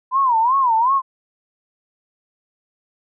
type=tone with vibrato; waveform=sine; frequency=987.8 Hz; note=B5; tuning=in tune; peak=-13 dBFS; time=0.11-1.02 s; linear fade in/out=50 ms; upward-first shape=sine; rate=2.7 Hz; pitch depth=190 cents each way; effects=none